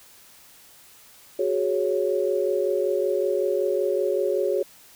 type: chord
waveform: sine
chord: F# suspended second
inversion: none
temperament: equal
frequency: 370 / 415.3 / 554.4 Hz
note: F#4 / G#4 / C#5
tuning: 0 / 0 / 0 cents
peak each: -25 dBFS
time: 1.39-4.63 s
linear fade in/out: 5 ms
effects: white hiss -51 dBFS RMS until 4.95 s